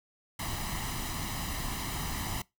pink noise with comb filter, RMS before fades -35 dBFS, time 0.39-2.42 s, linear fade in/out 5 ms, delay 1 ms, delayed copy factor +0.65, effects noise-tail reverb RT60 0.2 s tail -22 dB re dry

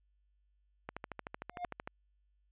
click train, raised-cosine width 0.5 ms, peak -25 dBFS, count 14, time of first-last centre 0.89-1.875 s, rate 13.2 Hz
triangle tone with exponential growth, 710 Hz, F5, 28 cents sharp, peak -30 dBFS, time 1.5-1.65 s, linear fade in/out 1 ms, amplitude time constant 32 ms
effects added 50 Hz sine -70 dBFS peak until 2.51 s + resampled to 8000 Hz

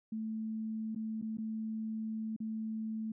sine tone with dropouts, 219.9 Hz, A3, 1 cent flat, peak -35 dBFS, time 0.12-3.12 s, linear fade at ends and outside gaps 5 ms, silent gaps 0.949-0.959 / 1.215-1.223 / 1.372-1.383 / 2.364-2.402 s, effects none

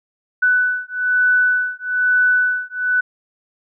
sine beating tone pair, 1492 / 1493.1 Hz, F#6 / F#6, +14 / +15 cents, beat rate 1.1 Hz, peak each -17 / -17 dBFS, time 0.42-3.01 s, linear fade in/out 10 ms, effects none

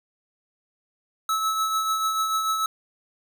square tone with tremolo, 1300 Hz, E6, 24 cents flat, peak -21 dBFS, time 1.29-2.66 s, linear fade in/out 2 ms, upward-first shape triangle, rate 6.8 Hz, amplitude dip 45%, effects none

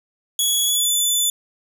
15% pulse tone with pitch glide, 3364 to 3497 Hz, G#7 to A7, +22 to -11 cents, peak -10 dBFS, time 0.39-1.3 s, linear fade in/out 2 ms, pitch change +67 cents, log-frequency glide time 0.65-0.9 s, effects none

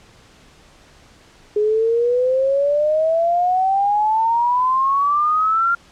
sine exponential sweep, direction up, 415.3 to 1396.9 Hz, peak -14 dBFS, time 1.56-5.75 s, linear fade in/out 5 ms, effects pink hiss -49 dBFS RMS until 5.91 s + low-pass 7000 Hz 12 dB/octave

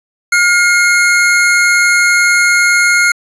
square tone pair together, 1420.4 / 2151 Hz, F6 / C7, +29 / +47 cents, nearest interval perfect fifth, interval 718 cents, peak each -11 dBFS, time 0.32-3.12 s, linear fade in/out 5 ms, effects resampled to 24000 Hz + 7-bit

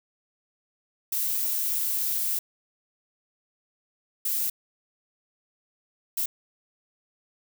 violet noise bursts at uneven times, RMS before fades -27 dBFS, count 3, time 1.12-2.39 / 4.25-4.5 / 6.17-6.26 s, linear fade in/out 5 ms, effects none

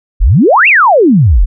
sine exponential two-way sweep, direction up then down, 34.65 to 2794 to 34.65 Hz, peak -3 dBFS, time 0.2-1.46 s, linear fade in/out 20 ms, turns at 0.68 s, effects none

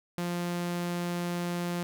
sawtooth tone, 174.61 Hz, F3, in tune, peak -26 dBFS, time 0.18-1.83 s, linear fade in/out 0 ms, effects none

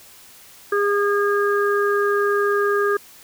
harmonic tone, 407.3 Hz, G#4, 34 cents flat, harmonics 1 / 3 / 4, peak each -18 / -23 / -24 dBFS, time 0.72-2.97 s, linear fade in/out 5 ms, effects white hiss -46 dBFS RMS until 3.23 s

